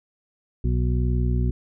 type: harmonic tone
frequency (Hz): 60.9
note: B1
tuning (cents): -24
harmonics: 1 / 2 / 3 / 4 / 6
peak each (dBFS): -21 / -24 / -32 / -31 / -35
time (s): 0.64-1.51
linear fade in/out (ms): 5
effects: none